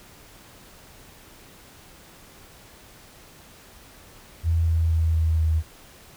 sine tone with pitch steps, 82.8 / 81.99 / 81.19 / 80.4 / 79.61 Hz, E2 / E2 / E2 / E2 / D#2, +8 / -9 / -26 / -43 / +40 cents, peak -18 dBFS, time 4.43-5.63 s, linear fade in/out 50 ms, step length 240 ms, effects pink hiss -49 dBFS RMS until 6.16 s

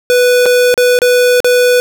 square tone with dropouts, 493.9 Hz, B4, in tune, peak -7 dBFS, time 0.1-1.8 s, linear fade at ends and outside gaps 0 ms, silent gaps 0.457-0.462 / 0.741-0.777 / 0.989-1.018 / 1.403-1.445 s, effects none

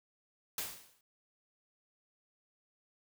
white noise with exponential decay, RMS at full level -35 dBFS, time 0.58-1.01 s, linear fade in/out 2 ms, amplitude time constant 92 ms, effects none

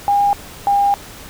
sine tone pair in turn, 810 / 804.9 Hz, G#5 / G5, -43 / +46 cents, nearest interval unison, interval 11 cents, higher first, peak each -11 / -11 dBFS, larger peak neither, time 0.08-0.33 / 0.67-0.94 s, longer second, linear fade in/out 0 ms, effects pink hiss -36 dBFS RMS until 1.29 s

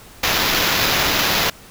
violet noise with sample-and-hold, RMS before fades -18 dBFS, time 0.23-1.5 s, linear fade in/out 5 ms, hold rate 8820 Hz, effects pink hiss -43 dBFS RMS until 1.7 s

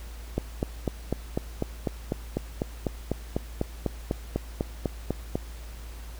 click train, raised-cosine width 2 ms, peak -12 dBFS, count 21, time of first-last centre 0.38-5.355 s, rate 4.02 Hz, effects added 56 Hz sine -38 dBFS peak until 6.19 s + pink hiss -49 dBFS RMS until 6.19 s

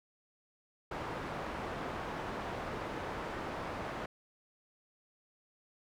white low-pass noise, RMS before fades -40 dBFS, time 0.91-4.06 s, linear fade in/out 5 ms, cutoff 1100 Hz, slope 12 dB/octave, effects none

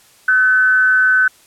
sine tone with amplitude modulation, 1513 Hz, F#6, 38 cents sharp, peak -7 dBFS, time 0.28-1.28 s, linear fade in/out 5 ms, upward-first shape sine, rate 220 Hz, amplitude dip 50%, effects white hiss -49 dBFS RMS until 1.46 s + low-pass 12000 Hz 12 dB/octave

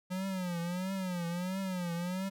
square tone with vibrato, 181.1 Hz, F#3, 37 cents flat, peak -34 dBFS, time 0.1-2.3 s, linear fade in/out 20 ms, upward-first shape triangle, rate 1.5 Hz, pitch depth 130 cents each way, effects none

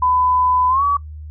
sine tone with pitch glide, 1003 to 1138.9 Hz, B5 to C#6, +26 to +46 cents, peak -13 dBFS, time 0.02-0.97 s, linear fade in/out 5 ms, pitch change +220 cents, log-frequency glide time 0.69-0.83 s, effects noise-tail reverb RT60 0.1 s tail -22 dB re dry + added 76 Hz sine -30 dBFS peak until 1.3 s

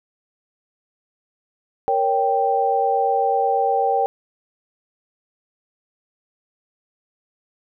sine chord, G diminished, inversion first, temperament equal, 466.2 / 554.4 / 784 Hz, Bb4 / Db5 / G5, 0 / 0 / 0 cents, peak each -22 / -24 / -18 dBFS, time 1.88-4.06 s, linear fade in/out 0 ms, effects none

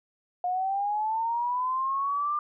sine linear sweep, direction up, 712 to 1199 Hz, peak -25 dBFS, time 0.44-2.39 s, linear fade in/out 2 ms, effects none

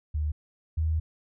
sine tone pair in turn, 75.7 / 79.41 Hz, D#2 / D#2, -47 / +36 cents, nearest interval minor second, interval 83 cents, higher second, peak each -25 / -23 dBFS, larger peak second, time 0.14-0.32 / 0.77-1 s, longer second, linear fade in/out 10 ms, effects none

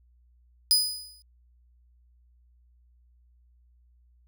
sawtooth tone with exponential decay, 4978 Hz, D#8, in tune, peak -13 dBFS, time 0.71-1.22 s, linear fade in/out 0 ms, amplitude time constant 110 ms, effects added 60 Hz sine -58 dBFS peak until 4.27 s

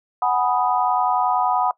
sine chord, G# minor seventh, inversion third, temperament equal, 740 / 830.6 / 987.8 / 1244.5 Hz, F#5 / G#5 / B5 / D#6, 0 / 0 / 0 / 0 cents, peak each -20 / -25 / -22 / -25 dBFS, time 0.22-1.71 s, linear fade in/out 2 ms, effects noise-tail reverb RT60 0.1 s tail -19 dB re dry

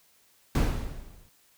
brown noise with exponential decay, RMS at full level -18 dBFS, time 0.55-1.29 s, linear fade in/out 2 ms, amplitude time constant 160 ms, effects white hiss -63 dBFS RMS until 1.57 s

